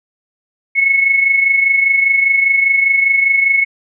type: tone pair together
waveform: sine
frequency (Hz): 2192 / 2217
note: C#7 / C#7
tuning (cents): -20 / 0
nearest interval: unison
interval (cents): 20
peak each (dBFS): -10 / -18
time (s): 0.75-3.65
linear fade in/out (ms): 20
effects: none